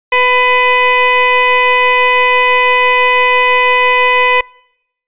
sine tone with frequency modulation, 1500 Hz, F#6, 23 cents sharp, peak -7 dBFS, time 0.12-4.41 s, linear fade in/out 5 ms, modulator 501 Hz, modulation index 2.3, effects noise-tail reverb RT60 0.8 s tail -26 dB re dry + resampled to 8000 Hz

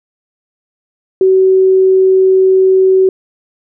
sine tone, 378.2 Hz, F#4, 38 cents sharp, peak -5 dBFS, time 1.21-3.09 s, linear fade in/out 2 ms, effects none

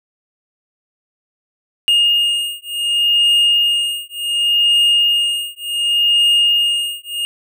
triangle beating tone pair, 2841 / 2841.68 Hz, F7 / F7, +29 / +29 cents, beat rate 0.68 Hz, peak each -14 dBFS, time 1.88-7.25 s, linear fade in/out 0 ms, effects none

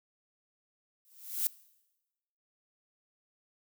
violet noise with exponential growth, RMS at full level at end -27 dBFS, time 1.05-1.47 s, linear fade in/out 0 ms, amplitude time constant 90 ms, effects noise-tail reverb RT60 1.0 s tail -21 dB re dry

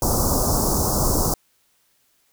pink band-stop noise, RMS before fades -20 dBFS, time 0.02-1.34 s, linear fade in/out 2 ms, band 1200 to 5100 Hz, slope 48 dB/octave, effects white hiss -64 dBFS RMS until 2.32 s

